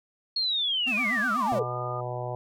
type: linear sweep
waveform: sine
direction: down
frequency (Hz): 4338 to 392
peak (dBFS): -24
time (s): 0.36-1.63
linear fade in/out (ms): 5
type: tone with vibrato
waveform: square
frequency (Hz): 230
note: A#3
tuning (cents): -23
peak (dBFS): -32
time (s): 0.86-1.6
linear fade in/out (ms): 20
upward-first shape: sine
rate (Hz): 8.1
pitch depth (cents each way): 210
type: tone with pitch glide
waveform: sine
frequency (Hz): 1178 to 1220.2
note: D6 to D#6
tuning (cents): +5 to -34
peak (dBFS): -34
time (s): 0.97-2.01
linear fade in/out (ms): 10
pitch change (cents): +61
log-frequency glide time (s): 1.58-1.74
type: harmonic tone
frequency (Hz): 123.47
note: B2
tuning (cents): 0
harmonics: 1 / 3 / 4 / 5 / 6 / 7 / 8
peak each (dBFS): -34 / -40 / -39 / -36 / -38 / -41 / -42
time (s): 1.52-2.35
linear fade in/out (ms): 0
effects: none